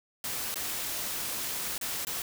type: noise with dropouts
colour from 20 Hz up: white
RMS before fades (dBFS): -34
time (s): 0.24-2.22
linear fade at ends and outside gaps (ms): 2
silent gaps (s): 0.543-0.557 / 1.78-1.812 / 2.05-2.069
effects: none